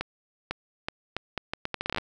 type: accelerating click train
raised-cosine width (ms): 0.3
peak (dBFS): -13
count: 16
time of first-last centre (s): 0.01-1.983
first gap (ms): 500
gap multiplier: 0.75
effects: none